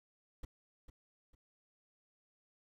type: noise with echo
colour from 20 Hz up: brown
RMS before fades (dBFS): -41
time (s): 0.43-0.45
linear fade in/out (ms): 5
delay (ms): 450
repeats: 2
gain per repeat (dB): -10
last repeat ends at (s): 1.35
effects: none